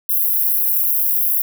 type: high-pass noise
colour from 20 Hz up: white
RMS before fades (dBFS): -17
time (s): 0.09-1.42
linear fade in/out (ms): 5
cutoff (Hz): 11000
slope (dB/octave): 96
effects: none